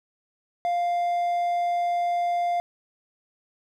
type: tone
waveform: triangle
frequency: 699 Hz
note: F5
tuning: 1 cent sharp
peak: -20 dBFS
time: 0.65-2.6 s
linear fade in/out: 0 ms
effects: none